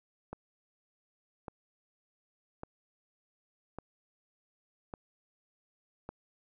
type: click train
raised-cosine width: 1 ms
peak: -26 dBFS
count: 6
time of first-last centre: 0.33-6.09 s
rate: 0.868 Hz
effects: none